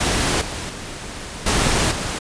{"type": "noise with level steps", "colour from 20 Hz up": "pink", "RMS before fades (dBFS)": [-19, -28, -32, -18, -25], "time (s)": [0, 2.19], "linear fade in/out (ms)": 10, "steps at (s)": [0.41, 0.69, 1.46, 1.91], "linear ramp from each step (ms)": 5, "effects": ["resampled to 22050 Hz"]}